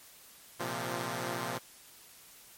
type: chord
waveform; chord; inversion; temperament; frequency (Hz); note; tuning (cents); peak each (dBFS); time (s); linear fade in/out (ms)
5% pulse; Bb suspended second; none; equal with one note detuned; 116.54 / 130.81 / 173.41; Bb2 / C3 / F3; 0 / 0 / -12; -27; 0.59-1.59; 20
effects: white hiss -55 dBFS RMS until 2.57 s + MP3 64 kbps